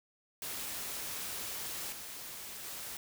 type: noise with level steps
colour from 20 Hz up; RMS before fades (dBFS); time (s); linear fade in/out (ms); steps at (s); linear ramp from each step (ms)
white; -40 / -45 / -43; 0.42-2.97; 2; 1.92 / 2.64; 5
effects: none